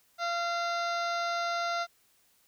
harmonic tone with a mistuned harmonic, 688 Hz, F5, 26 cents flat, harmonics 1 / 2 / 3 / 4 / 5 / 6 / 7 / 8 / 9, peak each -32 / -32 / -41 / -47 / -44 / -44 / -45 / -52 / -49 dBFS, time 0.18-1.87 s, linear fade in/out 50 ms, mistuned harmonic 5, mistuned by +84 cents, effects white hiss -67 dBFS RMS until 2.47 s

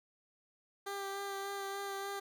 15% pulse tone with vibrato, 395.7 Hz, G4, 16 cents sharp, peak -32 dBFS, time 0.86-2.2 s, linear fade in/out 10 ms, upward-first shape sine, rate 3.4 Hz, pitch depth 16 cents each way, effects none

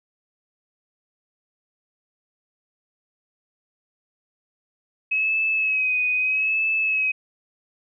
sine tone with vibrato, 2555 Hz, D#7, 45 cents sharp, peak -19 dBFS, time 5.11-7.12 s, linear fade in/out 10 ms, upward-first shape sine, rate 0.79 Hz, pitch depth 44 cents each way, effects none

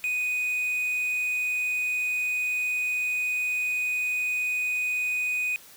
triangle tone with quantisation, 2489 Hz, D#7, in tune, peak -23 dBFS, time 0.04-5.56 s, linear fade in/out 0 ms, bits 8, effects white hiss -50 dBFS RMS until 5.76 s

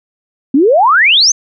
sine exponential sweep, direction up, 253.6 to 6520 Hz, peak -5 dBFS, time 0.54-1.32 s, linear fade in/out 5 ms, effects none

